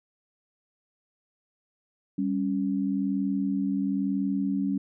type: tone pair together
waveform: sine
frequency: 196.18 / 277.2 Hz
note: G3 / C#4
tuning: +2 / 0 cents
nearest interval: tritone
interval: 598 cents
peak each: -27 dBFS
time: 2.18-4.78 s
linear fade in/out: 5 ms
effects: none